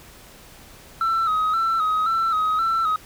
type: tone with vibrato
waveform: sine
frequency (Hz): 1300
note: E6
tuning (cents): -24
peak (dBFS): -16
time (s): 1.01-2.96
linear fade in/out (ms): 2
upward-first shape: square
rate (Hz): 1.9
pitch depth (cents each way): 50
effects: tanh soft clip ceiling -17 dBFS + pink hiss -46 dBFS RMS until 3.05 s